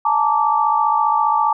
sine tone cluster, 855 / 910 / 1164 Hz, A5 / A#5 / D6, -50 / -42 / -16 cents, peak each -18 dBFS, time 0.05-1.53 s, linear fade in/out 5 ms, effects none

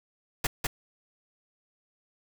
pink noise with echo, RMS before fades -27 dBFS, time 0.44-0.47 s, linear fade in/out 5 ms, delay 200 ms, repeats 1, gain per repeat -2 dB, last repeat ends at 0.67 s, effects none

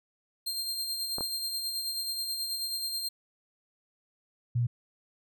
sawtooth tone with tremolo, 4186 Hz, C8, in tune, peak -27 dBFS, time 0.46-3.09 s, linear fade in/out 10 ms, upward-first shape sine, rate 9.3 Hz, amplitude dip 40%
clicks, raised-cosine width 1 ms, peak -21 dBFS, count 2, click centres 1.184 / 1.208 s
sine tone, 120 Hz, B2, 49 cents flat, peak -24 dBFS, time 4.55-4.67 s, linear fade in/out 10 ms
effects none

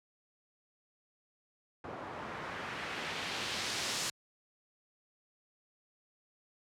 white noise with low-pass filter sweep, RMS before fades -39 dBFS, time 1.84-4.1 s, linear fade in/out 2 ms, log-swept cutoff 850 to 7000 Hz, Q 1, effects high-pass 80 Hz 12 dB/octave

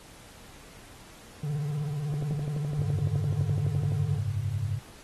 triangle tone with vibrato, 146.83 Hz, D3, in tune, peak -26 dBFS, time 1.43-4.19 s, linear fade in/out 5 ms, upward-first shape sine, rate 16 Hz, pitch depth 85 cents each way
click train, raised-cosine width 2 ms, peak -25 dBFS, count 22, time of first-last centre 2.14-3.92 s, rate 11.8 Hz
sine chord, F# suspended second, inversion none, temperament equal, 92.5 / 103.83 / 138.59 Hz, F#2 / G#2 / C#3, 0 / 0 / 0 cents, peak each -34 / -29 / -33 dBFS, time 2.79-4.79 s, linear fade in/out 0 ms
effects pink hiss -51 dBFS RMS until 5.03 s + AAC 32 kbps

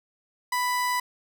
30% pulse tone, 991 Hz, B5, 6 cents sharp, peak -21 dBFS, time 0.52-1 s, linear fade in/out 5 ms, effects none

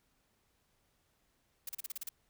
blue noise bursts, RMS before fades -40 dBFS, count 8, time 1.67-2.091 s, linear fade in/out 5 ms, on 22 ms, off 35 ms, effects pink hiss -75 dBFS RMS until 2.29 s

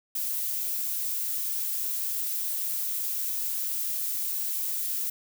violet noise, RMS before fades -30 dBFS, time 0.15-5.1 s, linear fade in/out 5 ms, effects none

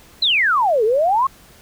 sine exponential two-way sweep, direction down then up, 4173 to 415.3 to 1120 Hz, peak -13 dBFS, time 0.22-1.27 s, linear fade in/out 5 ms, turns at 0.84 s, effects pink hiss -47 dBFS RMS until 1.61 s

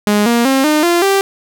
sawtooth tone with pitch steps, 207.7 / 235.8 / 267.8 / 304.1 / 345.3 / 392.1 Hz, G#3 / A#3 / C4 / D#4 / F4 / G4, 0 / +20 / +40 / -40 / -20 / 0 cents, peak -6 dBFS, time 0.07-1.21 s, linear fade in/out 0 ms, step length 190 ms, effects none

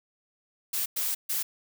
blue noise bursts at uneven times, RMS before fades -29 dBFS, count 3, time 0.73-0.86 / 0.96-1.15 / 1.29-1.43 s, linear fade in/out 10 ms, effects none

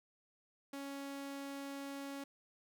sawtooth tone, 277.9 Hz, C#4, 4 cents sharp, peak -39 dBFS, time 0.73-2.24 s, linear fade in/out 5 ms, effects none

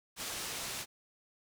white low-pass noise, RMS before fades -40 dBFS, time 0.16-0.86 s, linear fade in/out 50 ms, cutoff 8500 Hz, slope 12 dB/octave, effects none

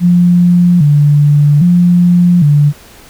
sine tone with vibrato, 160.4 Hz, E3, 47 cents flat, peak -4 dBFS, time 0-2.73 s, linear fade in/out 50 ms, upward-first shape square, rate 0.62 Hz, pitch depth 160 cents each way, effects pink hiss -38 dBFS RMS until 3.09 s

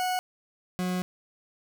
40% pulse tone pair in turn, 735 / 181.95 Hz, F#5 / F#3, -12 / -29 cents, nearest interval 2 octaves, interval 2417 cents, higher first, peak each -25 / -26 dBFS, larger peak first, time 0-0.19 / 0.79-1.02 s, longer second, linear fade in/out 0 ms, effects none

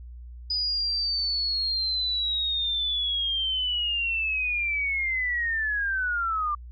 sine linear sweep, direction down, 4978 to 1174.7 Hz, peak -24 dBFS, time 0.5-6.55 s, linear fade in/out 5 ms, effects added 60 Hz sine -39 dBFS peak until 6.71 s

